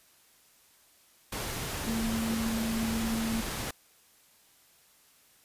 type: tone in noise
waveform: sine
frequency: 225 Hz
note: A3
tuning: 39 cents sharp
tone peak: -29 dBFS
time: 1.87-3.41 s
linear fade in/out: 5 ms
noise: pink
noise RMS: -35 dBFS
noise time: 1.32-3.71 s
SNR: +3 dB
effects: white hiss -62 dBFS RMS until 5.44 s + resampled to 32000 Hz